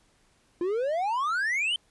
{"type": "exponential sweep", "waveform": "triangle", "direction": "up", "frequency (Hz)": [337.8, 3136], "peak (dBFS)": -23, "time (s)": [0.61, 1.76], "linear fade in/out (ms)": 2, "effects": ["pink hiss -65 dBFS RMS until 1.9 s", "resampled to 24000 Hz"]}